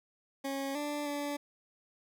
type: tone with pitch steps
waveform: 20% pulse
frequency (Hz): 273.7 / 293.5 / 288.9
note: C#4 / D4 / D4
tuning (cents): -22 / -1 / -28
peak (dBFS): -29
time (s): 0.44-1.37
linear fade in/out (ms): 10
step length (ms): 310
effects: none